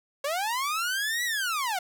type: linear two-way sweep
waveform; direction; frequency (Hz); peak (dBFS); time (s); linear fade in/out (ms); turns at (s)
sawtooth; up then down; 541 to 1975.5 to 695; -23; 0.24-1.79; 5; 1.24
effects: none